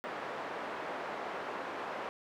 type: band-pass noise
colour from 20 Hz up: pink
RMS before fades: -40 dBFS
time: 0.04-2.09 s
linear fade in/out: 0 ms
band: 480 to 1500 Hz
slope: 12 dB/octave
effects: none